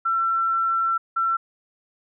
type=tone pair in turn; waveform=sine; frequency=1347 / 1347 Hz; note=E6 / E6; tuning=+37 / +37 cents; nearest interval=unison; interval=0 cents; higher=neither; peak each=-19 dBFS; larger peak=neither; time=0.05-0.98 / 1.16-1.37 s; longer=first; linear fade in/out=10 ms; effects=none